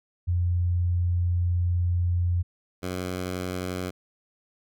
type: tone pair in turn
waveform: sine / 10% pulse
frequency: 87.9 / 91.41 Hz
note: F2 / F#2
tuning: +12 / -20 cents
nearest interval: minor second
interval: 68 cents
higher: second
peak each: -21 dBFS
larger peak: neither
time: 0.27-2.43 / 2.82-3.91 s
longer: first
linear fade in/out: 20 ms
effects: none